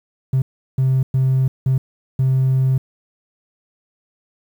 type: tone bursts at uneven times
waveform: triangle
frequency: 131.6 Hz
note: C3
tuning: 10 cents sharp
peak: -10 dBFS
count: 5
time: 0.33-0.42 / 0.78-1.03 / 1.14-1.48 / 1.66-1.78 / 2.19-2.78 s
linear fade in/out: 5 ms
effects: tanh soft clip ceiling -9 dBFS + 8-bit